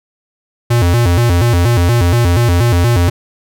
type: tone with vibrato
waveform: square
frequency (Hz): 101.9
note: G#2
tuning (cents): -32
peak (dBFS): -9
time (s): 0.7-3.1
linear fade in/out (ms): 10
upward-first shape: square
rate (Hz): 4.2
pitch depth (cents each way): 270
effects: none